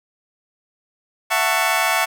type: chord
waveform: 20% pulse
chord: F# minor seventh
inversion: third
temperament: just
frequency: 666 / 740 / 888 / 1110 Hz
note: E5 / F#5 / A5 / C#6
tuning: +18 / 0 / +16 / +2 cents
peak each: -18 dBFS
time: 1.3-2.06 s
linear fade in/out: 20 ms
effects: none